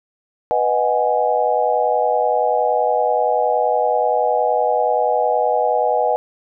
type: chord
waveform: sine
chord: G# minor seventh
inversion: first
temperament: equal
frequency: 493.9 / 622.3 / 740 / 830.6 Hz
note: B4 / D#5 / F#5 / G#5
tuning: 0 / 0 / 0 / 0 cents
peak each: -20 dBFS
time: 0.51-6.16 s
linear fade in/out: 0 ms
effects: none